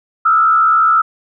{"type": "tone with frequency modulation", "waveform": "sine", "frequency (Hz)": 1318.5, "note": "E6", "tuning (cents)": 0, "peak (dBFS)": -8, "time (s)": [0.25, 1.02], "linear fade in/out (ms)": 10, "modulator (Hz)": 68.8, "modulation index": 0.8, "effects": []}